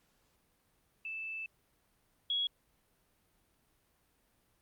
sine tone pair in turn, 2637 / 3332 Hz, E7 / G#7, 0 / +5 cents, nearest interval major third, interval 405 cents, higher second, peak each -38 / -30 dBFS, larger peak second, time 1.05-1.46 / 2.3-2.47 s, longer first, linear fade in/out 2 ms, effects pink hiss -73 dBFS RMS until 4.61 s + Opus 48 kbps

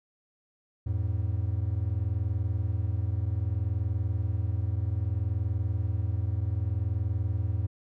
triangle tone pair together, 86.17 / 106.8 Hz, F2 / G#2, -23 / +49 cents, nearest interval major third, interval 372 cents, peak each -27 dBFS, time 0.86-7.67 s, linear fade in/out 10 ms, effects none

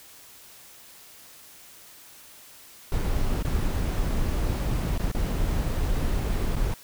brown noise with dropouts, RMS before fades -25 dBFS, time 2.92-6.74 s, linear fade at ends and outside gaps 1 ms, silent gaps 3.426-3.449 / 4.978-4.995 / 5.116-5.149 / 6.555-6.565 s, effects white hiss -49 dBFS RMS until 6.83 s

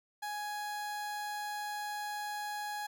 30% pulse tone, 833 Hz, G#5, 5 cents sharp, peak -34 dBFS, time 0.22-2.87 s, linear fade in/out 10 ms, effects none

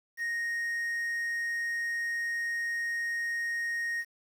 triangle tone, 1864.7 Hz, A#6, in tune, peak -28 dBFS, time 0.17-4.05 s, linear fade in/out 50 ms, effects 9-bit

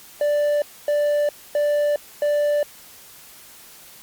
triangle tone bursts, 587.3 Hz, D5, in tune, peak -15 dBFS, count 4, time 0.21-2.63 s, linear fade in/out 2 ms, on 410 ms, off 260 ms, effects white hiss -45 dBFS RMS until 4.02 s + Opus 48 kbps

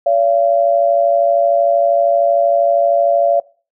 sine tone pair together, 570 / 682.9 Hz, C#5 / F5, +48 / -39 cents, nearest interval minor third, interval 313 cents, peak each -13 dBFS, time 0.06-3.4 s, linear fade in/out 5 ms, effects noise-tail reverb RT60 0.4 s tail -23 dB re dry

